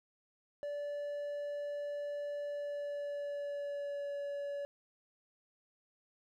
triangle tone with pitch glide, 580 to 569.7 Hz, D5 to C#5, -22 to +47 cents, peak -35 dBFS, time 0.63-4.65 s, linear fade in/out 0 ms, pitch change -31 cents, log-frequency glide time 2.45-4.13 s, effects none

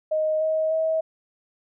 sine tone with pitch steps, 623 / 631.7 / 640.5 Hz, D#5 / D#5 / E5, +2 / +26 / -50 cents, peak -20 dBFS, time 0.11-1.01 s, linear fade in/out 10 ms, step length 300 ms, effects none

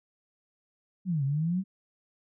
sine exponential two-way sweep, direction down then up, 196 to 133.4 to 196 Hz, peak -25 dBFS, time 1.05-1.64 s, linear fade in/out 50 ms, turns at 1.24 s, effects none

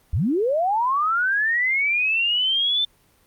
sine linear sweep, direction up, 58.27 to 3562 Hz, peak -18 dBFS, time 0.13-2.85 s, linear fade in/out 5 ms, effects pink hiss -59 dBFS RMS until 3.26 s + Opus 32 kbps

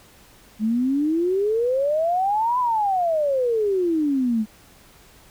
sine exponential two-way sweep, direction up then down, 209.7 to 1016 to 209.7 Hz, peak -18 dBFS, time 0.59-4.46 s, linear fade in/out 50 ms, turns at 2.59 s, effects pink hiss -51 dBFS RMS until 5.3 s

